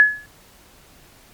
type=tone with exponential decay; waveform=sine; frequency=1700 Hz; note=G#6; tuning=40 cents sharp; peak=-5 dBFS; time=0-0.26 s; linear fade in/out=0 ms; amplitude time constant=55 ms; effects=pink hiss -50 dBFS RMS until 1.33 s + MP3 96 kbps